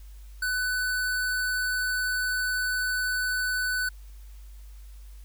square tone, 1498 Hz, F#6, 21 cents sharp, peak -26 dBFS, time 0.42-3.89 s, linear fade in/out 5 ms, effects added 50 Hz sine -42 dBFS peak until 5.24 s + white hiss -60 dBFS RMS until 5.24 s

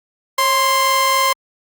sawtooth tone pair together, 545.4 / 1047 Hz, C#5 / C6, -28 / +1 cents, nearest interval major seventh, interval 1129 cents, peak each -18 / -10 dBFS, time 0.38-1.33 s, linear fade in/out 5 ms, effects Opus 48 kbps

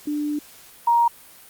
sine tone pair in turn, 296.1 / 940.1 Hz, D4 / A#5, +14 / +14 cents, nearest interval octave + minor sixth, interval 2000 cents, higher second, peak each -22 / -14 dBFS, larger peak second, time 0.07-0.39 / 0.87-1.08 s, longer first, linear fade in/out 5 ms, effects white hiss -47 dBFS RMS until 1.49 s + Opus 48 kbps

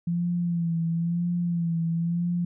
sine tone with vibrato, 170 Hz, F3, 46 cents flat, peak -23 dBFS, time 0.07-2.45 s, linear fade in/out 5 ms, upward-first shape sine, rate 0.99 Hz, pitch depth 47 cents each way, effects none

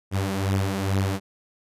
sawtooth beating tone pair, 96.3 / 98.6 Hz, G2 / G2, -30 / +11 cents, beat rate 2.3 Hz, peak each -20 / -23 dBFS, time 0.11-1.2 s, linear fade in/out 50 ms, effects resampled to 32000 Hz

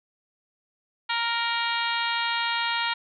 harmonic tone with a mistuned harmonic, 466.2 Hz, A#4, in tune, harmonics 2 / 3 / 4 / 5 / 6 / 7 / 8 / 9, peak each -29 / -31 / -32 / -33 / -34 / -34 / -35 / -36 dBFS, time 1.09-2.94 s, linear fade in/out 10 ms, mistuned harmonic 6, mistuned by +24 cents, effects none

